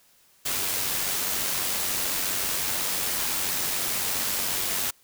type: noise with amplitude modulation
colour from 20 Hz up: white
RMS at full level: -26 dBFS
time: 0.45-4.91 s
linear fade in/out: 10 ms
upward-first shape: sine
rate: 94.2 Hz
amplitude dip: 30%
effects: white hiss -60 dBFS RMS until 5.03 s

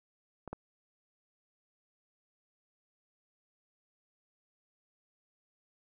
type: clicks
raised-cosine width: 1 ms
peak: -28 / -24 dBFS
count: 2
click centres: 0.477 / 0.53 s
effects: none

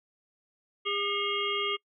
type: harmonic tone with a mistuned harmonic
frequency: 404.7 Hz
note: G#4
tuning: 45 cents flat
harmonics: 1 / 3 / 5 / 7 / 8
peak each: -34 / -34 / -34 / -34 / -34 dBFS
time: 0.85-1.77 s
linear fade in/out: 20 ms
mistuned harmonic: 5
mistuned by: +110 cents
effects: noise-tail reverb RT60 0.1 s tail -24 dB re dry

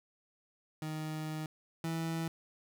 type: tone pair in turn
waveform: 30% pulse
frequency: 155.56 / 163.84 Hz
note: D#3 / E3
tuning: 0 / -10 cents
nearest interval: minor second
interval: 90 cents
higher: second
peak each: -34 / -31 dBFS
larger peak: second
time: 0.82-1.46 / 1.84-2.28 s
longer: first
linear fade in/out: 2 ms
effects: none

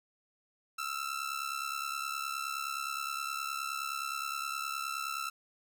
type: ring-modulated tone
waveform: sawtooth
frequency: 1332 Hz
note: E6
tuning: 18 cents sharp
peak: -28 dBFS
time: 0.78-5.3 s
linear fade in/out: 10 ms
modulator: 34.8 Hz
effects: none

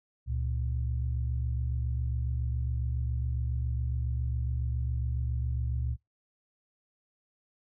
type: tone pair together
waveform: sine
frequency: 69.3 / 116.55 Hz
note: C#2 / A#2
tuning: 0 / 0 cents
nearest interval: major sixth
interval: 900 cents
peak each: -29 / -32 dBFS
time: 0.26-5.97 s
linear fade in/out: 50 ms
effects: noise-tail reverb RT60 0.2 s tail -26 dB re dry + tanh soft clip ceiling -20 dBFS

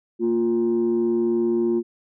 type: tone pair together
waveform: sine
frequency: 230.8 / 350.6 Hz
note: A#3 / F4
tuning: -17 / +7 cents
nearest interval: perfect fifth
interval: 724 cents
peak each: -22 / -18 dBFS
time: 0.19-1.83 s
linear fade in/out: 50 ms
effects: tanh soft clip ceiling -14 dBFS

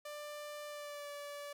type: tone with pitch glide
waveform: sawtooth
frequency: 592 to 577.5 Hz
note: D5 to D5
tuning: +14 to -29 cents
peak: -40 dBFS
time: 0.05-1.53 s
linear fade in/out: 5 ms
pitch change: -43 cents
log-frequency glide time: 0.67-1.1 s
effects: none

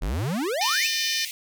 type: exponential sweep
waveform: square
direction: up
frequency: 38.76 to 2867 Hz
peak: -25 dBFS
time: 0.01-0.88 s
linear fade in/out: 20 ms
type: harmonic tone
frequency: 603 Hz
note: D5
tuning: 46 cents sharp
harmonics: 3 / 4 / 5 / 6 / 7 / 8 / 9 / 10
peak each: -32 / -32 / -32 / -32 / -32 / -32 / -32 / -32 dBFS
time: 0.61-1.25 s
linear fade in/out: 2 ms
type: high-pass noise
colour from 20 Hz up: pink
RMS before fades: -35 dBFS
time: 0.62-1.31 s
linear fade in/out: 0 ms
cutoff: 2000 Hz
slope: 96 dB/octave
effects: none

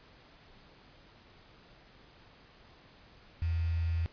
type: tone with quantisation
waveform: sine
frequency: 83.1 Hz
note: E2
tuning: 15 cents sharp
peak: -28 dBFS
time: 3.42-4.06 s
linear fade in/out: 0 ms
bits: 8
effects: pink hiss -58 dBFS RMS until 4.12 s + resampled to 11025 Hz

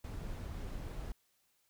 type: noise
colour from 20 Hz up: brown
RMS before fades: -42 dBFS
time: 0.04-1.12 s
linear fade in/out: 2 ms
effects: white hiss -75 dBFS RMS until 1.69 s

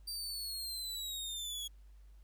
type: linear sweep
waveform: sawtooth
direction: down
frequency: 4699 to 3322 Hz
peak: -36 dBFS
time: 0.07-1.68 s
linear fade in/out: 10 ms
effects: added 50 Hz sine -54 dBFS peak until 2.23 s + pink hiss -75 dBFS RMS until 2.23 s

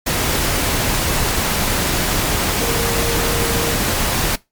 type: tone in noise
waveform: sine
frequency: 465.7 Hz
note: A#4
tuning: 2 cents flat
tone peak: -23 dBFS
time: 2.61-3.75 s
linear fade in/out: 10 ms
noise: pink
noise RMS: -18 dBFS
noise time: 0.06-4.36 s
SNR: -8 dB
effects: noise-tail reverb RT60 0.2 s tail -20 dB re dry + MP3 96 kbps

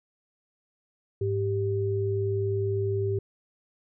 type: tone pair together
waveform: sine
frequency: 103.64 / 392 Hz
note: G#2 / G4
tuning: -3 / 0 cents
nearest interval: octave + major seventh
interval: 2303 cents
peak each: -27 dBFS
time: 1.21-3.19 s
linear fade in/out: 5 ms
effects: none

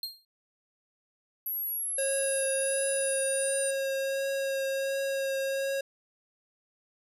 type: tone with exponential decay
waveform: 45% pulse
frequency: 4208 Hz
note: C8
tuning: 9 cents sharp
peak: -29 dBFS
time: 0.03-0.25 s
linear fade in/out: 2 ms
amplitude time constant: 47 ms
type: linear sweep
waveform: sine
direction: down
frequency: 11660 to 9070 Hz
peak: -30 dBFS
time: 1.46-3.71 s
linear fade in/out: 5 ms
type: tone with vibrato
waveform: square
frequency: 543 Hz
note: C#5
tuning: 36 cents flat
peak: -29 dBFS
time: 1.98-5.81 s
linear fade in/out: 5 ms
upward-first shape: triangle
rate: 1.4 Hz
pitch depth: 14 cents each way
effects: resampled to 32000 Hz

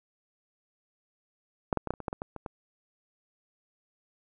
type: clicks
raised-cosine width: 1 ms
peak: -11 / -13 / -19 / -12 / -29 / -25 / -16 / -19 / -20 / -25 / -22 dBFS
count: 11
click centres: 1.728 / 1.773 / 1.873 / 1.906 / 1.938 / 2.003 / 2.082 / 2.129 / 2.219 / 2.363 / 2.462 s
effects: none

